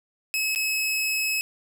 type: tone with dropouts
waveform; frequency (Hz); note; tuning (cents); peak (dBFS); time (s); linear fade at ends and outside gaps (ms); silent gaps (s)
sawtooth; 2575; E7; -41; -20; 0.34-1.41; 0; 0.549-0.559
effects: none